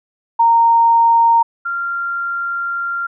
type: tone pair in turn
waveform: sine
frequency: 925 / 1385.9 Hz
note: A#5 / F6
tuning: -14 / -14 cents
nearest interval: perfect fifth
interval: 700 cents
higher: second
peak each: -8 / -18 dBFS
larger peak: first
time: 0.39-1.43 / 1.65-3.07 s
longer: second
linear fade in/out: 10 ms
effects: none